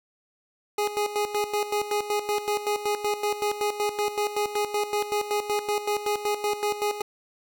25% pulse tone with tremolo, 415.3 Hz, G#4, in tune, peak -19 dBFS, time 0.78-7.02 s, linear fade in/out 5 ms, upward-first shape square, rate 5.3 Hz, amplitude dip 70%, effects none

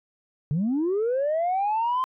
sine linear sweep, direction up, 135.6 to 1047 Hz, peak -20 dBFS, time 0.51-2.04 s, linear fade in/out 0 ms, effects tanh soft clip ceiling -19 dBFS

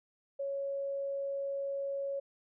sine tone, 554.4 Hz, C#5, in tune, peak -33 dBFS, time 0.39-2.2 s, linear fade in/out 10 ms, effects none

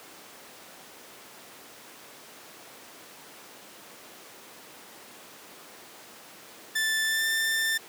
sawtooth tone with pitch glide, 1762 to 1785.6 Hz, A6 to A6, +2 to +25 cents, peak -21 dBFS, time 6.75-7.78 s, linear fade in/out 10 ms, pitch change +23 cents, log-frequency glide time 7.04-7.26 s, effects pink hiss -47 dBFS RMS until 7.88 s + high-pass 300 Hz 12 dB/octave

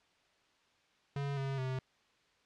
square tone with pitch steps, 140.7 / 136.2 / 130.3 Hz, C#3 / C#3 / C3, +26 / -30 / -7 cents, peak -35 dBFS, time 1.16-1.79 s, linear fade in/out 2 ms, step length 210 ms, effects white hiss -70 dBFS RMS until 2.45 s + low-pass 4000 Hz 12 dB/octave

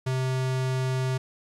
square tone, 130 Hz, C3, 11 cents flat, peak -25 dBFS, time 0.06-1.18 s, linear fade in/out 10 ms, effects low-pass 9000 Hz 12 dB/octave + 11-bit

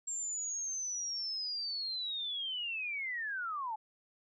sine linear sweep, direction down, 7459 to 835 Hz, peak -35 dBFS, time 0.07-3.76 s, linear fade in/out 10 ms, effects none

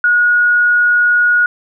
sine tone, 1449 Hz, F#6, 37 cents flat, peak -8 dBFS, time 0.04-1.46 s, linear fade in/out 2 ms, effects none

